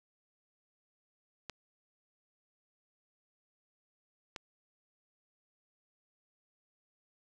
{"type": "clicks", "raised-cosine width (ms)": 0.2, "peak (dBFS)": -23, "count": 2, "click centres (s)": [1.497, 4.362], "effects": []}